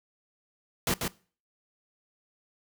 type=noise with echo; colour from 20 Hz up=pink; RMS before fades=-27 dBFS; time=0.87-0.94 s; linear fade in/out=2 ms; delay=140 ms; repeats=1; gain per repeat=-4 dB; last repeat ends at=1.08 s; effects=noise-tail reverb RT60 0.4 s tail -21 dB re dry